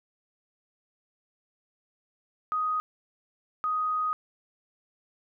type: tone bursts at uneven times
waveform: sine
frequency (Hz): 1249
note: D#6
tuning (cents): +6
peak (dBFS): -25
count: 2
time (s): 2.52-2.8 / 3.64-4.13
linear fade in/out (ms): 0
effects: none